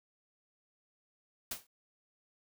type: noise with exponential decay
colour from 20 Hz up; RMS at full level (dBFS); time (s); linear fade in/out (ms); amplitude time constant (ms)
white; -34; 1.51-1.67; 5; 33
effects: none